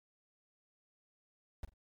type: noise with echo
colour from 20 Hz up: brown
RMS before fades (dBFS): -40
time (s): 1.63-1.65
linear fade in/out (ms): 2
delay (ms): 44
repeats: 2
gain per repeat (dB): -15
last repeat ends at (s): 1.738
effects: MP3 96 kbps